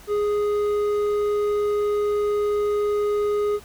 sine tone with hard clipping, 414.7 Hz, G#4, 3 cents flat, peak -21 dBFS, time 0.07-3.6 s, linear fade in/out 50 ms, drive 6 dB, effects added 60 Hz sine -48 dBFS peak until 3.64 s + pink hiss -47 dBFS RMS until 3.64 s

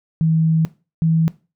sine tone pair in turn, 160.8 / 162.29 Hz, E3 / E3, -43 / -27 cents, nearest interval unison, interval 16 cents, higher second, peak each -13 dBFS, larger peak neither, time 0.21-0.65 / 1.02-1.28 s, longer first, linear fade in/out 0 ms, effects noise-tail reverb RT60 0.3 s tail -18 dB re dry

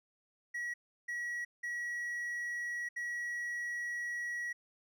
triangle tone bursts at uneven times, 1920 Hz, B6, 49 cents flat, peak -34 dBFS, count 4, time 0.54-0.74 / 1.08-1.45 / 1.63-2.89 / 2.96-4.53 s, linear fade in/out 10 ms, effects none

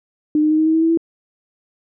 sine tone with pitch steps, 302.8 / 306.7 / 310.6 / 314.6 / 318.6 / 322.7 / 326.8 / 331 Hz, D#4 / D#4 / D#4 / D#4 / D#4 / E4 / E4 / E4, -47 / -25 / -3 / +19 / +41 / -37 / -15 / +7 cents, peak -12 dBFS, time 0.35-0.974 s, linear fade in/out 2 ms, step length 78 ms, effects none

